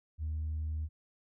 sine tone, 77.78 Hz, D#2, in tune, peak -31 dBFS, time 0.18-0.89 s, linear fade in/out 50 ms, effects tanh soft clip ceiling -30 dBFS

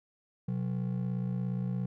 triangle ring-modulated tone, 155.5 Hz, D#3, 1 cent flat, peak -25 dBFS, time 0.48-1.86 s, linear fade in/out 5 ms, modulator 28.6 Hz, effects none

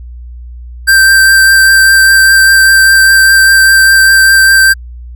square tone with vibrato, 1568 Hz, G6, in tune, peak -3 dBFS, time 0.87-4.74 s, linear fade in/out 20 ms, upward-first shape triangle, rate 5 Hz, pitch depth 14 cents each way, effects added 60 Hz sine -24 dBFS peak until 5.15 s

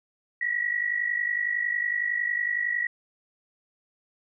sine tone pair together, 1889.1 / 1940 Hz, A#6 / B6, +23 / -31 cents, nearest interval unison, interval 46 cents, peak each -29 / -26 dBFS, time 0.41-2.87 s, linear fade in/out 5 ms, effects none

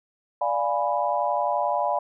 sine chord, D diminished seventh, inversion none, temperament equal, 587.3 / 698.5 / 830.6 / 987.8 Hz, D5 / F5 / Ab5 / Cb6, 0 / 0 / 0 / 0 cents, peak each -27 dBFS, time 0.41-1.99 s, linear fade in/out 5 ms, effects none

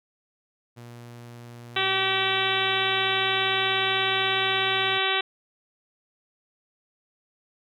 sawtooth tone with pitch glide, 119.3 to 119.99 Hz, A#2 to B2, +41 to -50 cents, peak -37 dBFS, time 0.76-4.99 s, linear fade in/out 20 ms, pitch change +9 cents, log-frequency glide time 2.39-4.59 s
harmonic tone, 383.4 Hz, G4, 38 cents flat, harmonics 1 / 2 / 3 / 4 / 5 / 6 / 7 / 8 / 9 / 10, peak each -31 / -31 / -31 / -31 / -31 / -31 / -31 / -31 / -31 / -31 dBFS, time 1.76-5.21 s, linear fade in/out 5 ms
effects none

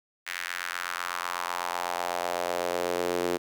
sawtooth tone with high-pass filter sweep, 88 Hz, F2, 14 cents sharp, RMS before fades -31 dBFS, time 0.26-3.38 s, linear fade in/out 20 ms, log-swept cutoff 1900 to 370 Hz, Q 2.4, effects none

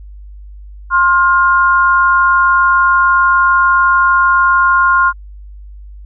sine tone pair together, 1060.8 / 1414 Hz, C6 / F6, +23 / +21 cents, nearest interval perfect fourth, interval 498 cents, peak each -10 dBFS, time 0.9-5.13 s, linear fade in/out 50 ms, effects added 50 Hz sine -30 dBFS peak until 6.05 s

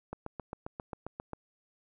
click train, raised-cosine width 1 ms, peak -24 dBFS, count 10, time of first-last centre 0.13-1.333 s, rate 7.48 Hz, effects none

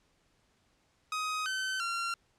sawtooth tone with pitch steps, 1257 / 1531 / 1374 Hz, D#6 / G6 / F6, +17 / -41 / -29 cents, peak -28 dBFS, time 1.12-2.14 s, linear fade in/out 2 ms, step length 340 ms, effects pink hiss -71 dBFS RMS until 2.38 s + low-pass 8000 Hz 12 dB/octave

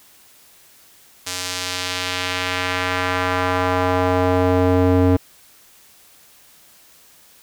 square tone with band-pass filter sweep, 91.2 Hz, F#2, 24 cents flat, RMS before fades -19 dBFS, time 1.26-5.17 s, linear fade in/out 10 ms, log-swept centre 6500 to 330 Hz, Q 0.95, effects white hiss -50 dBFS RMS until 7.42 s

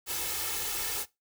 white noise with comb filter, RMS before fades -33 dBFS, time 0.06-1.06 s, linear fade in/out 50 ms, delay 2.3 ms, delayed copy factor +0.75, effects noise-tail reverb RT60 0.2 s tail -19 dB re dry

